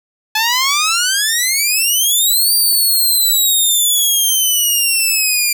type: exponential two-way sweep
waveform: 10% pulse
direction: up then down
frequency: 855 to 4699 to 2381 Hz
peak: -4 dBFS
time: 0.35-5.53 s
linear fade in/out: 5 ms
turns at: 2.54 s
effects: none